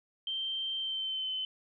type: tone with pitch glide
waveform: sine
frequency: 3136 to 3052 Hz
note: G7 to G7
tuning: 0 to -47 cents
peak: -32 dBFS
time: 0.27-1.45 s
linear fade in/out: 2 ms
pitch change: -47 cents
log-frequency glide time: 0.77-1.32 s
effects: none

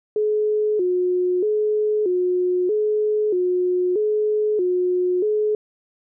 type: tone with vibrato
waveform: sine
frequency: 392 Hz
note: G4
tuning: in tune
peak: -17 dBFS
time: 0.16-5.55 s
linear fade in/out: 2 ms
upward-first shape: square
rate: 0.79 Hz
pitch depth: 140 cents each way
effects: none

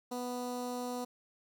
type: tone with notch filter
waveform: 15% pulse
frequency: 246.9 Hz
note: B3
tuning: in tune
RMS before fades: -38 dBFS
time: 0.11-1.05 s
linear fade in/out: 10 ms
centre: 2300 Hz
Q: 0.92
effects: none

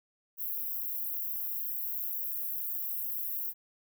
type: high-pass noise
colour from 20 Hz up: white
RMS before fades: -35 dBFS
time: 0.37-3.54 s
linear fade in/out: 50 ms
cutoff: 12000 Hz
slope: 96 dB/octave
effects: none

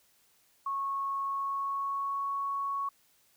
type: tone with pitch glide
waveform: sine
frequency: 1100 to 1110.9 Hz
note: C#6 to C#6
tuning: -14 to +3 cents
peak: -30 dBFS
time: 0.66-2.89 s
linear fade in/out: 5 ms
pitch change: +17 cents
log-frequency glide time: 1.21-2.29 s
effects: white hiss -67 dBFS RMS until 3.36 s

